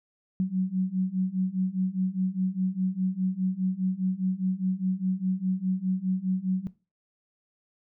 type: beating tone pair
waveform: sine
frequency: 184 / 188.9 Hz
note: F#3 / F#3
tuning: -9 / +36 cents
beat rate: 4.9 Hz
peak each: -27 / -27 dBFS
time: 0.4-6.67 s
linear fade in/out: 0 ms
effects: noise-tail reverb RT60 0.3 s tail -18 dB re dry